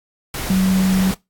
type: tone in noise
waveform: sine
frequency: 188.6 Hz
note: F#3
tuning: 33 cents sharp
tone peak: -13 dBFS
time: 0.5-1.11 s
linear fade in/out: 2 ms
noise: pink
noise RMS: -26 dBFS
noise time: 0.34-1.14 s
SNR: +10 dB
effects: noise-tail reverb RT60 0.2 s tail -21 dB re dry + AAC 64 kbps